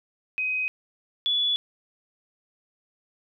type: tone pair in turn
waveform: sine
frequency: 2517 / 3425 Hz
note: D#7 / A7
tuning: +19 / -47 cents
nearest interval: perfect fourth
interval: 534 cents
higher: second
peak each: -24 / -21 dBFS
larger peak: second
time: 0.38-0.68 / 1.26-1.56 s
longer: neither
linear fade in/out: 0 ms
effects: none